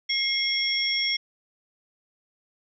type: tone cluster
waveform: sine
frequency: 2136 / 3321 / 5500 Hz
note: C7 / G#7 / F8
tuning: +35 / -1 / -27 cents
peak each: -27 dBFS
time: 0.09-1.17 s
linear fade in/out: 10 ms
effects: none